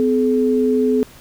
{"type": "tone pair together", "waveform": "sine", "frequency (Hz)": [253.9, 427], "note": ["B3", "G#4"], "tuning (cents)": [48, 48], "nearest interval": "major sixth", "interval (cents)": 900, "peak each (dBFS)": -16, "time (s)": [0, 1.03], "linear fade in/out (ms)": 0, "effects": ["pink hiss -44 dBFS RMS until 1.2 s"]}